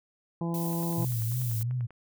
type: harmonic tone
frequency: 168.5 Hz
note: E3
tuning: 38 cents sharp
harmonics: 1 / 2 / 3 / 4 / 5 / 6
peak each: -29 / -35 / -42 / -44 / -42 / -44 dBFS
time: 0.41-1.05 s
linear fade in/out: 2 ms
type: noise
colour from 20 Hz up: violet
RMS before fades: -38 dBFS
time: 0.54-1.63 s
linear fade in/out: 2 ms
type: click train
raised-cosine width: 0.5 ms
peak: -36 dBFS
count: 13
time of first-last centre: 0.73-1.906 s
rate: 10.2 Hz
type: tone with vibrato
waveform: sine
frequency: 118.8 Hz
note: A#2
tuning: 33 cents sharp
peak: -27 dBFS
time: 0.97-1.87 s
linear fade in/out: 20 ms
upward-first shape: sine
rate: 2.9 Hz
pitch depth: 110 cents each way
effects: none